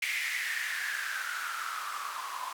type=noise with band-pass filter sweep; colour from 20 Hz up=blue; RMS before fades=-35 dBFS; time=0.02-2.53 s; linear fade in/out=5 ms; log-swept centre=2200 to 1000 Hz; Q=7.4; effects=none